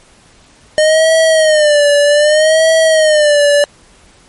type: tone with vibrato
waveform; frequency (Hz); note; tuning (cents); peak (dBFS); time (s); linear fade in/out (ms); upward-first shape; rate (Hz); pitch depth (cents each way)
square; 611; D#5; -32; -7; 0.78-3.64; 0; sine; 0.64; 97
effects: pink hiss -45 dBFS RMS until 4.28 s + MP3 48 kbps